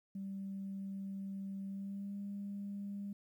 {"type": "tone with pitch glide", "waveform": "sine", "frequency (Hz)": [195.1, 200.8], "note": ["G3", "G3"], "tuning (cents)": [-8, 42], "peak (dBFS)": -39, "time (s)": [0.15, 3.13], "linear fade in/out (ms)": 5, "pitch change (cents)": 50, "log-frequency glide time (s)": [1.67, 2.16], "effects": ["tanh soft clip ceiling -35 dBFS", "12-bit"]}